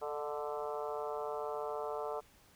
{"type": "harmonic tone with a mistuned harmonic", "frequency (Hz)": 146.83, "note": "D3", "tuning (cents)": 0, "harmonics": [3, 4, 5, 6, 7, 8, 9], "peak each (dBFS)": [-40, -42, -44, -46, -47, -48, -49], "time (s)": [0.01, 2.21], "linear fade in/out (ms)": 20, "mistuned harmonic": 4, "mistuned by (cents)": 40, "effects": ["pink hiss -64 dBFS RMS until 2.55 s"]}